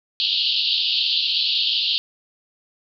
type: band-pass noise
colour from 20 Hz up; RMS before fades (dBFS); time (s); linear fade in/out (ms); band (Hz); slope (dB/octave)
white; -21; 0.2-1.98; 0; 2800 to 4600; 96
effects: none

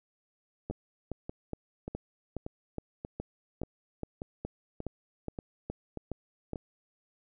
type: two click trains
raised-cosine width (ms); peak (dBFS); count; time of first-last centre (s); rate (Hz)
2; -24 / -22; 11 / 15; 0.71-6.558 / 0.7-6.533; 1.71 / 2.4
effects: none

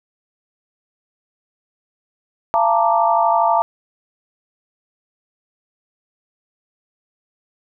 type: chord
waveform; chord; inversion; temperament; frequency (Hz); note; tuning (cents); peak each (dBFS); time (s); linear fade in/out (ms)
sine; Bb major seventh; second; equal with one note detuned; 682.9 / 880 / 932.3 / 1174.7; F5 / A5 / Bb5 / D6; -39 / 0 / 0 / 0; -17 / -18 / -18 / -21; 2.54-3.62; 0
effects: none

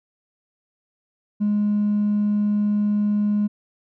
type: tone with hard clipping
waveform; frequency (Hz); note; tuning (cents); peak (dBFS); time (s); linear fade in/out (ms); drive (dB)
sine; 207.7; G#3; 0; -18; 1.4-3.48; 20; 1
effects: none

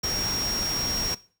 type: tone in noise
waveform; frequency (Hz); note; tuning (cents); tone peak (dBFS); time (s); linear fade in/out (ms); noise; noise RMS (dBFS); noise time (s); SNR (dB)
sine; 5588; F8; 0; -26; 0.03-1.15; 10; pink; -32; 0.03-1.15; +3
effects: noise-tail reverb RT60 0.4 s tail -19 dB re dry

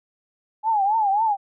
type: tone with vibrato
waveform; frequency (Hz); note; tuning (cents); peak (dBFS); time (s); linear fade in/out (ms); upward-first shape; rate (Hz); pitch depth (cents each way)
sine; 838; G#5; +15; -17; 0.63-1.37; 50; triangle; 3.7; 160
effects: none

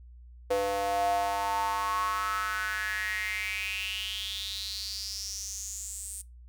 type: tone with high-pass filter sweep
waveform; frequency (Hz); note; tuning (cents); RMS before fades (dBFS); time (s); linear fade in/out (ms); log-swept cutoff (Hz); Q
square; 99.7; G2; +30; -32; 0.5-6.22; 10; 520 to 8800; 6.8
effects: noise-tail reverb RT60 0.2 s tail -19 dB re dry + added 60 Hz sine -47 dBFS peak until 6.48 s

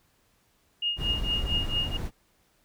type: tone with tremolo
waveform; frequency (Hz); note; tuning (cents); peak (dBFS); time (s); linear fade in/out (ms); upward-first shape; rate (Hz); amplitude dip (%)
sine; 2849; F7; +34; -23; 0.82-1.97; 5; triangle; 4.4; 100
type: noise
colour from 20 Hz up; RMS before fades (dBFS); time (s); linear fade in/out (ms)
brown; -31; 0.96-2.11; 50
effects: pink hiss -67 dBFS RMS until 2.64 s

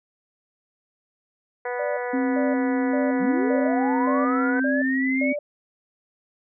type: harmonic tone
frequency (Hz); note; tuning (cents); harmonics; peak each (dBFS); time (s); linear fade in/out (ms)
245.9; B3; -7; 2 / 3 / 4 / 5 / 6 / 7 / 8 / 9; -28 / -33 / -35 / -44 / -37 / -38 / -37 / -47; 1.65-4.6; 5
type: tone bursts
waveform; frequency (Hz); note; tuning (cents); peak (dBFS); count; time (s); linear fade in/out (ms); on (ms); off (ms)
sine; 587.3; D5; 0; -25; 7; 1.79-5.39; 5; 180; 390
type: tone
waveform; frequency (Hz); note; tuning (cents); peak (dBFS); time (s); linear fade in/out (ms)
sine; 263.8; C4; +14; -21; 2.13-5.33; 10
type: linear sweep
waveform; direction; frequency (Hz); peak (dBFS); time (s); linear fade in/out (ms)
sine; up; 160.7 to 2288; -25; 3.19-5.36; 50
effects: none

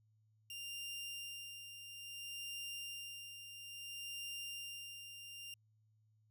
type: tone with tremolo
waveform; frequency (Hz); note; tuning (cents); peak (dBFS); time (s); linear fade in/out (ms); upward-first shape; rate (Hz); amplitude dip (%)
sawtooth; 2794; F7; 0; -40; 0.5-5.54; 2; sine; 0.59; 55
effects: added 108 Hz sine -70 dBFS peak until 6.3 s

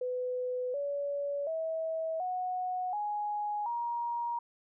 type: tone with pitch steps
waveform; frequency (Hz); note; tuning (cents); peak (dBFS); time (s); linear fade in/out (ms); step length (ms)
sine; 501 / 568.9 / 646 / 733.5 / 832.9 / 945.8; B4 / C#5 / E5 / F#5 / G#5 / A#5; +25 / +45 / -35 / -15 / +5 / +25; -31; 0.01-4.39; 5; 730
effects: none

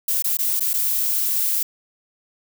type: noise with dropouts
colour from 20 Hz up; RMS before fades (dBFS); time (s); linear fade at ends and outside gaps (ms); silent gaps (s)
violet; -21; 0.08-1.63; 5; 0.223-0.242 / 0.371-0.388 / 0.597-0.606 / 0.733-0.738
effects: none

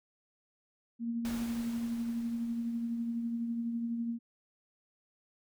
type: tone with tremolo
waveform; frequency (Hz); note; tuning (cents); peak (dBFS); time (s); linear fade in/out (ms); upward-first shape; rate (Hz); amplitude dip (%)
sine; 233.1; A#3; 0; -30; 0.99-4.19; 50; triangle; 12; 40
type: noise with exponential decay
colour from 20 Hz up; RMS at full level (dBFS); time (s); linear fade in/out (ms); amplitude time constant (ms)
pink; -43; 1.25-4.15; 0; 630
effects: none

